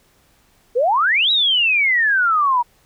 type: exponential two-way sweep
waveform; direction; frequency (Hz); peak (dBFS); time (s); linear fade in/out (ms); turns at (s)
sine; up then down; 450 to 3927 to 936; -13; 0.75-2.63; 20; 1.31
effects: pink hiss -57 dBFS RMS until 2.85 s